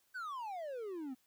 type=exponential sweep; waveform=triangle; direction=down; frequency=1566 to 246.9 Hz; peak=-38 dBFS; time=0.14-1.15 s; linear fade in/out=20 ms; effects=white hiss -74 dBFS RMS until 1.26 s